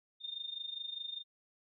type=tone with amplitude modulation; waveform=sine; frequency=3638 Hz; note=A#7; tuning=43 cents flat; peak=-36 dBFS; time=0.2-1.24 s; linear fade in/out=50 ms; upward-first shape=sine; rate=24.9 Hz; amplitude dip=80%; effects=none